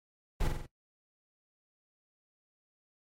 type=noise with echo; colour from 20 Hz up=brown; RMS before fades=-28 dBFS; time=0.4-0.48 s; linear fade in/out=10 ms; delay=46 ms; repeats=4; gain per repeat=-4 dB; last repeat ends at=0.664 s; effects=noise-tail reverb RT60 0.1 s tail -18 dB re dry + MP3 64 kbps